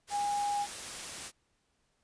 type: tone in noise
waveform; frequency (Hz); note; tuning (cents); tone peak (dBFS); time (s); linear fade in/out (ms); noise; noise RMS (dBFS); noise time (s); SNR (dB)
sine; 818; G#5; -26; -29; 0.1-0.67; 50; white; -41; 0.07-1.32; +9
effects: pink hiss -75 dBFS RMS until 2.03 s + resampled to 22050 Hz